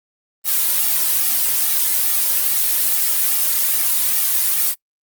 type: noise with flanger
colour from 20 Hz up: blue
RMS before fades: -17 dBFS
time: 0.44-4.75 s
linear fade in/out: 50 ms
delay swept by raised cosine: 1.9 to 2.67 ms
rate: 2.4 Hz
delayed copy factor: -0.75
effects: noise-tail reverb RT60 0.1 s tail -23 dB re dry + Opus 32 kbps